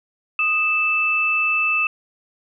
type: tone pair together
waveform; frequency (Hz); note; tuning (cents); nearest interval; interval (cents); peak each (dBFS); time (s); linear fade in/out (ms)
sine; 1244.5 / 2637; D#6 / E7; 0 / 0; octave + minor second; 1300; -25 / -17; 0.39-1.87; 2
effects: none